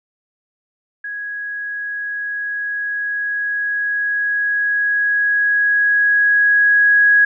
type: tone with level ramp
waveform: sine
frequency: 1661.2 Hz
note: G#6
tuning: in tune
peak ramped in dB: -24 to -8 dBFS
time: 1.04-7.25 s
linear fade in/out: 5 ms
effects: none